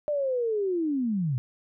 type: linear sweep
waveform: sine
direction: down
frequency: 603 to 116.54 Hz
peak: -24 dBFS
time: 0.08-1.38 s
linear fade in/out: 0 ms
effects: none